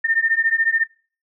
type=beating tone pair; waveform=sine; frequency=1805 / 1819 Hz; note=A6 / A#6; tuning=+44 / -43 cents; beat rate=14 Hz; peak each=-20 / -18 dBFS; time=0.04-0.84 s; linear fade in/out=10 ms; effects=noise-tail reverb RT60 0.4 s tail -23 dB re dry